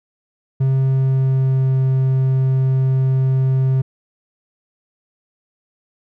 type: tone with pitch glide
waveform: triangle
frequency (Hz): 133.3 to 131.92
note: C3 to C3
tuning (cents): +33 to +15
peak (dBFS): -11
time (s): 0.6-3.82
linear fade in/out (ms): 10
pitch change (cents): -18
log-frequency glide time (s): 0.77-1.8
effects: none